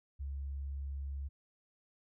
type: tone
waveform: sine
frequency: 69.3 Hz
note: C#2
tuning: in tune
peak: -37 dBFS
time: 0.19-1.29 s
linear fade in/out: 20 ms
effects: none